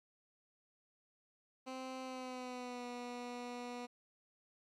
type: tone with pitch glide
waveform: 15% pulse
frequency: 260 to 244 Hz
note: C4 to B3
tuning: -11 to -21 cents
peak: -37 dBFS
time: 1.66-3.87 s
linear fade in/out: 20 ms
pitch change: -110 cents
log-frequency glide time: 2.03-2.86 s
effects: low-pass 7000 Hz 12 dB/octave + 13-bit